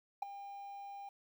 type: tone with ADSR envelope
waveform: triangle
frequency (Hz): 800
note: G5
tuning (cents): +35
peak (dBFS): -27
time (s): 0.22-1.09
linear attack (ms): 7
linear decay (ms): 6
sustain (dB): -16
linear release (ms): 4
effects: tanh soft clip ceiling -24 dBFS + 11-bit